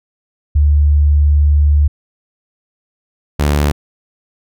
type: tone pair in turn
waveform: sine / sawtooth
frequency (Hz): 73.42 / 73.03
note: D2 / D2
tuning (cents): 0 / -9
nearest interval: unison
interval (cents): 9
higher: first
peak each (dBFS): -7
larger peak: neither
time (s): 0.55-1.88 / 3.39-3.72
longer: first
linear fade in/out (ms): 10
effects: none